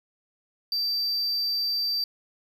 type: tone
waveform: triangle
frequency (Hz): 4667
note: D8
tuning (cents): -12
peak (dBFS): -23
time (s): 0.72-2.04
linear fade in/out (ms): 2
effects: 10-bit